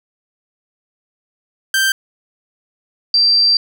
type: tone pair in turn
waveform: sawtooth / sine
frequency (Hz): 1568 / 4699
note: G6 / D8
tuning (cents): 0 / 0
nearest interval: octave + perfect fifth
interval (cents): 1900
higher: second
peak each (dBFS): -9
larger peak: neither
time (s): 1.74-1.92 / 3.14-3.57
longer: second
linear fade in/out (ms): 2
effects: none